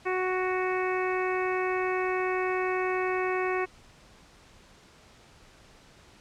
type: harmonic tone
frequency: 370 Hz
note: F#4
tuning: in tune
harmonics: 1 / 2 / 3 / 4 / 5 / 6 / 7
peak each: -28 / -34 / -34 / -39 / -36 / -37 / -40 dBFS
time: 0.05-3.66 s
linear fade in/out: 20 ms
effects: pink hiss -55 dBFS RMS until 6.2 s + low-pass 7000 Hz 12 dB/octave